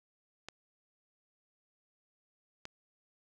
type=clicks; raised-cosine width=0.2 ms; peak=-25 dBFS; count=2; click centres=0.486 / 2.654 s; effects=none